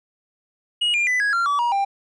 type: tone with pitch steps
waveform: triangle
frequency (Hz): 2890 / 2402 / 1996.9 / 1659.9 / 1379.7 / 1146.9 / 953.3 / 792.5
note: F#7 / D7 / B6 / G#6 / F6 / D6 / A#5 / G5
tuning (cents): -41 / +38 / +19 / -1 / -21 / -41 / +39 / +19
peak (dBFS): -16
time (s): 0.81-1.85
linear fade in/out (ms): 10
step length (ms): 130
effects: resampled to 22050 Hz